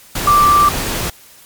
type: tone in noise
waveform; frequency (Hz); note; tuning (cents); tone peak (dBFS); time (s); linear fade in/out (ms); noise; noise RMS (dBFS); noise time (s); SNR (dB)
sine; 1174.7; D6; 0; -7; 0.27-0.69; 5; pink; -20; 0.15-1.1; +10
effects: white hiss -43 dBFS RMS until 1.45 s + MP3 96 kbps